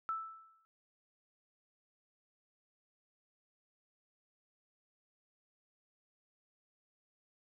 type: tone with exponential decay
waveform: sine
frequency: 1318.5 Hz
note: E6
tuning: in tune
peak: -32 dBFS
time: 0.09-0.65 s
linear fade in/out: 0 ms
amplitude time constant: 120 ms
effects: none